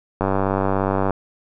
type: click train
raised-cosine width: 1 ms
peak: -6 dBFS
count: 88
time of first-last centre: 0.21-1.107 s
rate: 97 Hz
effects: none